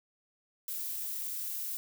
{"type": "noise", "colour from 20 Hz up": "violet", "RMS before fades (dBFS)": -37, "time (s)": [0.68, 1.77], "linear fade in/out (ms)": 0, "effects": []}